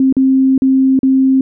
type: tone with dropouts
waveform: sine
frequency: 264.9 Hz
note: C4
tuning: 22 cents sharp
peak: -7 dBFS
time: 0-1.41 s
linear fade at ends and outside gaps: 2 ms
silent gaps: 0.126-0.167 / 0.579-0.62 / 0.991-1.031 s
effects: none